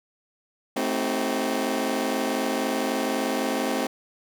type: chord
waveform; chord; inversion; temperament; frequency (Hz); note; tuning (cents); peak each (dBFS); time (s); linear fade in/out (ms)
20% pulse; A diminished seventh; none; just; 220 / 264 / 316.8 / 380.2; A3 / C4 / Eb4 / Gb4; 0 / +16 / +31 / +47; -25 / -22 / -27 / -27; 0.76-3.87; 5
effects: none